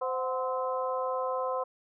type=harmonic tone with a mistuned harmonic; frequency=258.9 Hz; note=C4; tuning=18 cents flat; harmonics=2 / 3 / 4 / 5; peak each=-31 / -37 / -33 / -40 dBFS; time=0.01-1.64 s; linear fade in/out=10 ms; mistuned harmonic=3; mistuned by=-83 cents; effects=none